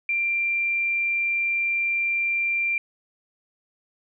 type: tone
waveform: sine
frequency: 2370 Hz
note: D7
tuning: 15 cents sharp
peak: -21 dBFS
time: 0.09-2.78 s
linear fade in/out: 2 ms
effects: none